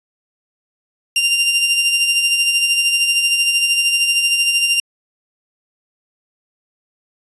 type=tone with tremolo; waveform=sawtooth; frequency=2785 Hz; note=F7; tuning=5 cents flat; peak=-8 dBFS; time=1.16-4.8 s; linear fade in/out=2 ms; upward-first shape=sine; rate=13 Hz; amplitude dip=45%; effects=resampled to 24000 Hz

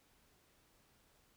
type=silence; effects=pink hiss -71 dBFS RMS until 1.36 s

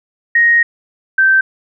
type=tone pair in turn; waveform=sine; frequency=1872 / 1555.4 Hz; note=A#6 / G6; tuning=+7 / -14 cents; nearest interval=minor third; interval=321 cents; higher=first; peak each=-7 dBFS; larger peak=neither; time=0.35-0.63 / 1.18-1.41 s; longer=first; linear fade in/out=5 ms; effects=none

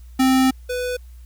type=tone pair in turn; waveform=square; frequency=261.6 / 496.7 Hz; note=C4 / B4; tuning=0 / +10 cents; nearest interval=major seventh; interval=1110 cents; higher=second; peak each=-14 / -23 dBFS; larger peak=first; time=0.19-0.51 / 0.69-0.97 s; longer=first; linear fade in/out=10 ms; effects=added 60 Hz sine -38 dBFS peak until 1.25 s + white hiss -59 dBFS RMS until 1.25 s

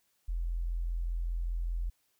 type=tone; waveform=sine; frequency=42.54 Hz; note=F1; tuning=45 cents flat; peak=-30 dBFS; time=0.28-1.9 s; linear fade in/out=10 ms; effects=white hiss -74 dBFS RMS until 2.19 s

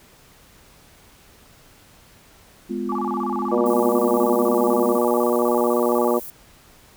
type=chord; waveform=sine; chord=F diminished; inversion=first; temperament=just; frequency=209.5 / 251.4 / 349.2 Hz; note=Ab3 / Cb4 / F4; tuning=+15 / +31 / 0 cents; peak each=-28 dBFS; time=2.69-4.98 s; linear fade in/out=20 ms
type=tone with vibrato; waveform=sine; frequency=987.8 Hz; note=B5; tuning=in tune; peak=-25 dBFS; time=2.89-6.17 s; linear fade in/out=5 ms; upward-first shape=square; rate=16 Hz; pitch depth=270 cents each way
type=harmonic tone; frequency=120.3 Hz; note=B2; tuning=45 cents flat; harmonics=2 / 3 / 4 / 5 / 6 / 7 / 8; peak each=-24 / -22 / -22 / -24 / -33 / -33 / -34 dBFS; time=3.51-6.2 s; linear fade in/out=20 ms
type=high-pass noise; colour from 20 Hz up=white; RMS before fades=-36 dBFS; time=3.66-6.3 s; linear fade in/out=0 ms; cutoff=12000 Hz; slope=12 dB/octave
effects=pink hiss -51 dBFS RMS until 6.96 s

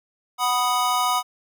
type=chord; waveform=square; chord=B major; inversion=second; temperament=equal; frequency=740 / 987.8 / 1244.5 Hz; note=F#5 / B5 / D#6; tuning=0 / 0 / 0 cents; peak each=-26 / -24 / -24 dBFS; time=0.38-1.23 s; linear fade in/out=50 ms; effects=none

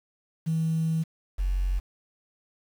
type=tone pair in turn; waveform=sine; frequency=161.5 / 45.9 Hz; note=E3 / F#1; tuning=-35 / -13 cents; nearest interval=octave + minor seventh; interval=2178 cents; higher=first; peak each=-22 dBFS; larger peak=neither; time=0.46-1.04 / 1.38-1.8 s; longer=first; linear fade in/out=20 ms; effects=tanh soft clip ceiling -19 dBFS + 8-bit

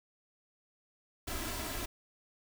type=noise with comb filter; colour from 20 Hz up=pink; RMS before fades=-38 dBFS; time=1.27-1.86 s; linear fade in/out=10 ms; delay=3 ms; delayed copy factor=+0.7; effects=none

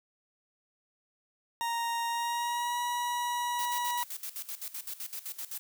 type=tone with pitch glide; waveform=40% pulse; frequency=932.3 to 966.9 Hz; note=A#5 to B5; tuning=0 to -37 cents; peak=-29 dBFS; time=1.61-4.03 s; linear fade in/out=0 ms; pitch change=+63 cents; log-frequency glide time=2.08-2.79 s
type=noise with tremolo; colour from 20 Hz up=blue; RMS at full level=-38 dBFS; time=3.59-5.59 s; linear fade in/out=0 ms; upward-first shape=square; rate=7.8 Hz; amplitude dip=80%
effects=none

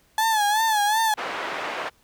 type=tone with vibrato; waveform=35% pulse; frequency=858 Hz; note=A5; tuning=44 cents flat; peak=-17 dBFS; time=0.18-1.14 s; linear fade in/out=2 ms; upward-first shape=sine; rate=2.7 Hz; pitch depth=85 cents each way
type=band-pass noise; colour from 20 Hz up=pink; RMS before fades=-30 dBFS; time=1.17-1.9 s; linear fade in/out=20 ms; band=620 to 2200 Hz; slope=12 dB/octave
effects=pink hiss -61 dBFS RMS until 2.03 s

